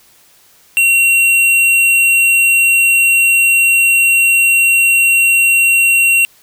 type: tone with hard clipping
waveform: triangle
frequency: 2741 Hz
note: F7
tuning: 33 cents flat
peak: -9 dBFS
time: 0.77-6.25 s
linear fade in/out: 0 ms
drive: 16 dB
effects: white hiss -48 dBFS RMS until 6.42 s